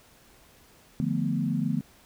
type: chord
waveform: sine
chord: B half-diminished seventh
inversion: first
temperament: equal with one note detuned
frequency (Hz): 148.97 / 174.61 / 220 / 246.9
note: D3 / F3 / A3 / B3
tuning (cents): +25 / 0 / 0 / 0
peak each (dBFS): -30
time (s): 1-1.81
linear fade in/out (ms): 0
effects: pink hiss -57 dBFS RMS until 2.05 s